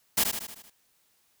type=noise with echo; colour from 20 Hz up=white; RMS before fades=-23 dBFS; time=0.17-0.24 s; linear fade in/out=10 ms; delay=77 ms; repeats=6; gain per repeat=-5 dB; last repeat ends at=0.702 s; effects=white hiss -68 dBFS RMS until 1.4 s